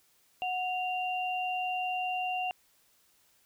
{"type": "tone pair together", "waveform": "sine", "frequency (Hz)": [735, 2775], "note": ["F#5", "F7"], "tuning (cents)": [-12, -12], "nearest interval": "octave + major seventh", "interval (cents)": 2300, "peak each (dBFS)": [-31, -35], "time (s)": [0.42, 2.51], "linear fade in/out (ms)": 0, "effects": ["white hiss -67 dBFS RMS until 3.45 s"]}